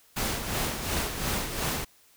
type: noise with tremolo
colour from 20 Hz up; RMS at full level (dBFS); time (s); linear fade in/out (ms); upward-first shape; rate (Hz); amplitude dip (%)
pink; -28; 0.16-1.85; 10; sine; 2.8; 55
effects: white hiss -60 dBFS RMS until 2.16 s